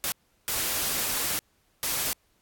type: noise bursts at uneven times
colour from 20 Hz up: white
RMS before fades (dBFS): -28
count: 3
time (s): 0.04-0.12 / 0.48-1.39 / 1.83-2.13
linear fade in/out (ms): 0
effects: pink hiss -68 dBFS RMS until 2.41 s + AAC 64 kbps